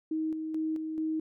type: tone with tremolo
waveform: sine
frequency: 315.6 Hz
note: D#4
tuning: 25 cents sharp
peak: -28 dBFS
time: 0.11-1.2 s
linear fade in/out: 5 ms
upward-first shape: square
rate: 2.3 Hz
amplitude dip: 40%
effects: none